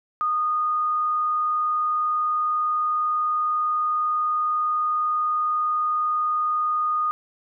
sine tone, 1231 Hz, D#6, 19 cents flat, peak -20 dBFS, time 0.21-7.11 s, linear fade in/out 0 ms, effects none

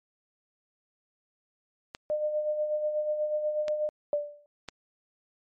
clicks, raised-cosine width 0.2 ms, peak -20 dBFS, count 3, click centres 1.949 / 3.682 / 4.687 s
sine tone with tremolo, 605 Hz, D#5, 49 cents flat, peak -24 dBFS, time 2.1-3.89 s, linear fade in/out 0 ms, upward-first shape sine, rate 8.2 Hz, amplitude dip 50%
sine tone with exponential decay, 587.3 Hz, D5, in tune, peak -21 dBFS, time 4.13-4.46 s, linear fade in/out 1 ms, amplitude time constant 71 ms
effects MP3 48 kbps

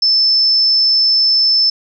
sine tone, 5274 Hz, E8, in tune, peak -9 dBFS, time 0.02-1.7 s, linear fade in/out 5 ms, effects none

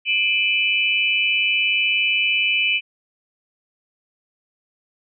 sine tone cluster, 2379 / 2583 / 2984 Hz, D7 / E7 / F#7, +22 / -36 / +14 cents, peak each -21 dBFS, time 0.05-2.81 s, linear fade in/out 50 ms, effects none

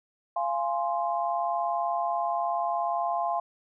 sine chord, F minor, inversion none, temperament equal with one note detuned, 690 / 830.6 / 1046.5 Hz, F5 / Ab5 / C6, -21 / 0 / 0 cents, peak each -28 / -31 / -31 dBFS, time 0.36-3.4 s, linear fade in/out 5 ms, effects none

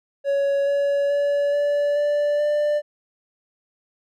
triangle tone with pitch steps, 559 / 565.5 / 572.1 / 578.7 / 585.4 / 592.2 Hz, C#5 / C#5 / D5 / D5 / D5 / D5, +14 / +34 / -45 / -26 / -6 / +14 cents, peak -16 dBFS, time 0.24-2.82 s, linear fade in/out 50 ms, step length 430 ms, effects none

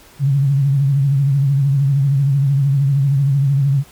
sine tone with vibrato, 138.59 Hz, C#3, in tune, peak -11 dBFS, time 0.19-3.84 s, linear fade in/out 50 ms, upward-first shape triangle, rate 13 Hz, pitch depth 86 cents each way, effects pink hiss -45 dBFS RMS until 3.91 s + MP3 96 kbps

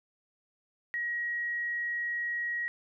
sine tone, 1900 Hz, A#6, 33 cents sharp, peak -30 dBFS, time 0.94-2.68 s, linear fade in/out 0 ms, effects none

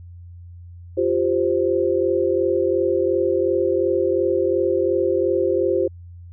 sine chord, F suspended second, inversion none, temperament equal, 349.2 / 392 / 523.3 Hz, F4 / G4 / C5, 0 / 0 / 0 cents, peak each -21 dBFS, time 0.97-5.88 s, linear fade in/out 10 ms, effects added 87 Hz sine -37 dBFS peak until 6.32 s

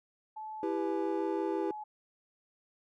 sine tone with vibrato, 858 Hz, A5, 44 cents flat, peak -39 dBFS, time 0.36-1.84 s, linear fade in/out 10 ms, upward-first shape square, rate 1.2 Hz, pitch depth 16 cents each way
triangle chord, E minor, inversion none, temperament just, 329.6 / 395.6 / 494.4 Hz, E4 / G4 / B4, 0 / +16 / +2 cents, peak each -32 / -32 / -36 dBFS, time 0.63-1.71 s, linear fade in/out 2 ms
effects none

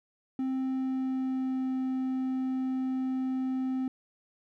triangle tone with pitch glide, 262.5 to 260.2 Hz, C4 to C4, +6 to -9 cents, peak -26 dBFS, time 0.39-3.88 s, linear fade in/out 2 ms, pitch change -15 cents, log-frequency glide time 0.61-1.75 s, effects none

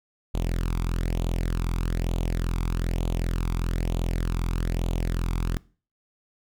sawtooth tone with flanger, 42.56 Hz, F1, 44 cents flat, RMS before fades -26 dBFS, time 0.34-5.57 s, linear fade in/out 0 ms, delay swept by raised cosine 0.28 to 0.86 ms, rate 1.1 Hz, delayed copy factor +0.65, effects noise-tail reverb RT60 0.4 s tail -22 dB re dry

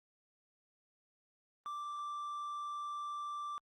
triangle tone, 1174.7 Hz, D6, in tune, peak -37 dBFS, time 1.66-3.58 s, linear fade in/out 0 ms, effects Opus 32 kbps

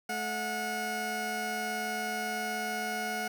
20% pulse tone pair together, 216.2 / 727.2 Hz, A3 / F#5, -30 / -30 cents, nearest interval octave + major sixth, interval 2100 cents, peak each -33 / -28 dBFS, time 0.09-3.28 s, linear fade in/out 5 ms, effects none

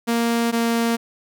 sawtooth tone pair in turn, 233.1 / 231.8 Hz, A#3 / A#3, 0 / -10 cents, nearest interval unison, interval 10 cents, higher first, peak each -14 / -14 dBFS, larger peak neither, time 0.07-0.52 / 0.52-0.97 s, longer neither, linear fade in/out 20 ms, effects none

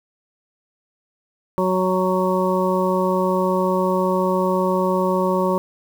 harmonic tone, 185.4 Hz, F#3, 4 cents sharp, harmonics 1 / 2 / 3 / 5 / 6, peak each -22 / -22 / -22 / -24 / -26 dBFS, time 1.58-5.58 s, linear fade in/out 0 ms, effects 7-bit

